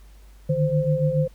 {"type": "tone cluster", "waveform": "sine", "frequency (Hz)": [147.9, 155, 520], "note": ["D3", "D#3", "C5"], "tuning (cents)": [13, -6, -11], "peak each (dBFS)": -23, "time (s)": [0.49, 1.28], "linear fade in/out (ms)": 10, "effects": ["added 50 Hz sine -45 dBFS peak until 1.34 s", "pink hiss -58 dBFS RMS until 1.34 s"]}